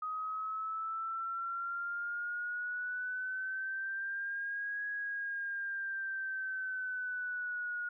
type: exponential two-way sweep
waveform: sine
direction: up then down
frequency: 1253 to 1661.2 to 1441 Hz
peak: -35 dBFS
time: 0.02-7.89 s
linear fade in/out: 5 ms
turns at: 4.86 s
effects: none